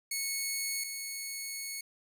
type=tone pair in turn; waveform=10% pulse; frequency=2203 / 2203 Hz; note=C#7 / C#7; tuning=-11 / -11 cents; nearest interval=unison; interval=0 cents; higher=neither; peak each=-23 / -28 dBFS; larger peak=first; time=0.11-0.84 / 0.84-1.81 s; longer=second; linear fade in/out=5 ms; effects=none